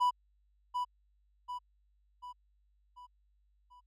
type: tone with echo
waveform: triangle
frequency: 987.8 Hz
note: B5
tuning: in tune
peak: -23 dBFS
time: 0-0.11 s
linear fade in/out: 20 ms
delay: 740 ms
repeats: 5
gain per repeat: -6 dB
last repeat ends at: 3.81 s
effects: added 50 Hz sine -68 dBFS peak until 3.86 s